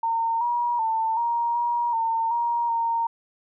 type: tone with pitch steps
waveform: sine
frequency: 914 / 957 / 894 / 940 / 951 / 908 / 943 / 923 Hz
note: A#5 / A#5 / A5 / A#5 / A#5 / A#5 / A#5 / A#5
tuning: -34 / +45 / +27 / +14 / +34 / -46 / +20 / -17 cents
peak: -21 dBFS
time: 0.03-3.07 s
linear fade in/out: 5 ms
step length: 380 ms
effects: none